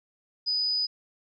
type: tone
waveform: sine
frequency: 4978 Hz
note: D#8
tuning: in tune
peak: -24 dBFS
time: 0.46-0.87 s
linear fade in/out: 20 ms
effects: none